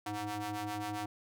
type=ring-modulated tone; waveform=sawtooth; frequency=207.7 Hz; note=G#3; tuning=in tune; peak=-29 dBFS; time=0.06-1.06 s; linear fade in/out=5 ms; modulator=523 Hz; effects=none